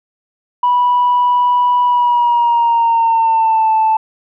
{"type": "tone with pitch glide", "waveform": "sine", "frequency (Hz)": [981, 879], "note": ["B5", "A5"], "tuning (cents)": [-12, -2], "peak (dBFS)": -8, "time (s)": [0.63, 3.97], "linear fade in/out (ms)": 5, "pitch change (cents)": -190, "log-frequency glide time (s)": [1.84, 3.72], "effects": ["tanh soft clip ceiling -6 dBFS"]}